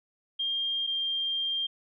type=tone pair in turn; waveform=sine; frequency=3207 / 3192 Hz; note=G7 / G7; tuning=+39 / +31 cents; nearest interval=unison; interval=8 cents; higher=first; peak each=-27 dBFS; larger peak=neither; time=0.39-0.87 / 0.87-1.67 s; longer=second; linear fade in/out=10 ms; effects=none